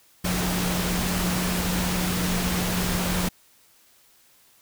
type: tone in noise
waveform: sine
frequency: 180.1 Hz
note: F#3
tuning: 46 cents flat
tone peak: -26 dBFS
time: 0.24-3.29 s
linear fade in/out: 10 ms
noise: pink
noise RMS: -27 dBFS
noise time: 0.24-3.29 s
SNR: -2 dB
effects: white hiss -58 dBFS RMS until 4.61 s